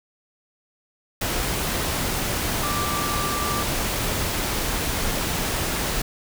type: tone in noise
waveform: sine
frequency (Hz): 1174.7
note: D6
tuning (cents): 0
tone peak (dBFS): -27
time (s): 2.63-3.63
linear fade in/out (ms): 5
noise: pink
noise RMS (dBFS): -25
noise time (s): 1.21-6.02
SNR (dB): -5
effects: none